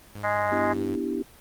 sawtooth tone with pitch glide, 103.3 to 97.5 Hz, G#2 to G2, -9 to -9 cents, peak -32 dBFS, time 0.15-0.96 s, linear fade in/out 5 ms, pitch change -100 cents, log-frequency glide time 0.34-0.46 s
harmonic tone, 207.7 Hz, G#3, in tune, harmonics 3 / 4 / 5 / 6 / 7 / 8 / 9 / 10, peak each -26 / -28 / -30 / -32 / -33 / -34 / -35 / -36 dBFS, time 0.23-0.74 s, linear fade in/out 20 ms
sine chord, E minor seventh, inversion second, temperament equal, 246.9 / 293.7 / 329.6 / 392 Hz, B3 / D4 / E4 / G4, 0 / 0 / 0 / 0 cents, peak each -31 dBFS, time 0.51-1.23 s, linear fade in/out 10 ms
effects pink hiss -51 dBFS RMS until 1.4 s + Opus 24 kbps

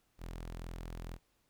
sawtooth tone, 42.17 Hz, E1, 40 cents sharp, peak -38 dBFS, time 0.18-1.19 s, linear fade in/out 50 ms, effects pink hiss -75 dBFS RMS until 1.49 s

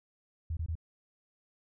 sine tone bursts, 81.2 Hz, E2, 26 cents flat, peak -31 dBFS, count 3, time 0.5-0.754 s, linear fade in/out 5 ms, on 70 ms, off 22 ms, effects none

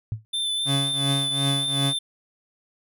sine tone with exponential decay, 109.2 Hz, A2, 13 cents flat, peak -20 dBFS, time 0.12-0.25 s, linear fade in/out 0 ms, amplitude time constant 27 ms
square tone with vibrato, 3537 Hz, A7, 8 cents sharp, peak -24 dBFS, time 0.33-1.99 s, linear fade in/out 10 ms, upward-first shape sine, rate 3.9 Hz, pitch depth 19 cents each way
30% pulse tone with tremolo, 138.59 Hz, C#3, in tune, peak -18 dBFS, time 0.65-1.94 s, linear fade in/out 50 ms, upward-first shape triangle, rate 2.7 Hz, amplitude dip 90%
effects none

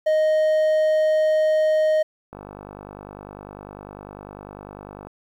triangle tone, 622.3 Hz, D#5, in tune, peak -14 dBFS, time 0.06-2.03 s, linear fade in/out 10 ms
click train, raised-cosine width 1 ms, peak -23 dBFS, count 138, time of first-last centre 2.33-5.07 s, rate 50 Hz
effects 9-bit

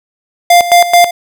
square tone with tremolo, 698.5 Hz, F5, in tune, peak -3 dBFS, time 0.5-1.11 s, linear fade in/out 5 ms, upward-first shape square, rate 4.6 Hz, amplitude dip 75%, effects none

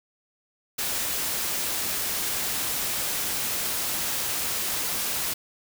white noise, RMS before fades -28 dBFS, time 0.78-5.34 s, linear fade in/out 10 ms, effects none

